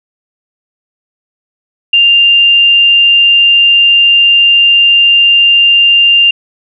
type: tone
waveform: sine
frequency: 2794 Hz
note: F7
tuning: in tune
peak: -3 dBFS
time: 1.93-6.31 s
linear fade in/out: 5 ms
effects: none